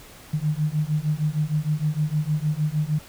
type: beating tone pair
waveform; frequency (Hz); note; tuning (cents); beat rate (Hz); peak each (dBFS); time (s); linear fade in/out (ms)
sine; 149 / 155.5; D3 / D#3; +25 / -1; 6.5; -24 / -24; 0.33-2.99; 10
effects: pink hiss -46 dBFS RMS until 3.08 s